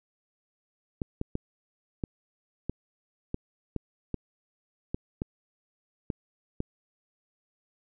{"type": "clicks", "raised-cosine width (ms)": 3, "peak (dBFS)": -17, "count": 12, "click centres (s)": [1.018, 1.214, 1.354, 2.038, 2.696, 3.344, 3.763, 4.143, 4.945, 5.219, 6.102, 6.604], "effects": []}